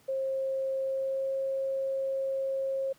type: tone with pitch glide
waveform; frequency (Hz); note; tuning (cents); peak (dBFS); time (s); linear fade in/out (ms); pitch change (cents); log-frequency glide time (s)
sine; 534 to 538; C5 to C5; +35 to +48; -28; 0.08-2.93; 10; +13; 0.83-1.33
effects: pink hiss -62 dBFS RMS until 2.98 s + high-pass 80 Hz 12 dB/octave